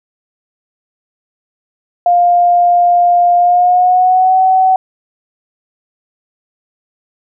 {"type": "tone with pitch glide", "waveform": "sine", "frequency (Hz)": [703, 753.5], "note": ["F5", "F#5"], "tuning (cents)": [11, 31], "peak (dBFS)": -6, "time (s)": [2.06, 4.76], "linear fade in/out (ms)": 2, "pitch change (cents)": 120, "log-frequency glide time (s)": [3.37, 4.4], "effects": []}